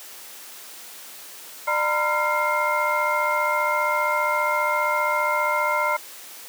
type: tone cluster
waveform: sine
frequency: 600 / 934 / 1009 / 1380 / 2121 Hz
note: D5 / A#5 / B5 / F6 / C7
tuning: +37 / +3 / +37 / -21 / +23 cents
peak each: -26 dBFS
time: 1.67-5.97 s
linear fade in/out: 10 ms
effects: white hiss -41 dBFS RMS until 6.48 s + high-pass 300 Hz 12 dB/octave